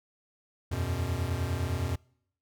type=chord; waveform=square; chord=E suspended second; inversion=none; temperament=equal with one note detuned; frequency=82.41 / 92.18 / 123.47 Hz; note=E2 / F#2 / B2; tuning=0 / -6 / 0 cents; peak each=-34 / -33 / -35 dBFS; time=0.71-1.96 s; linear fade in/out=10 ms; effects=noise-tail reverb RT60 0.7 s tail -26 dB re dry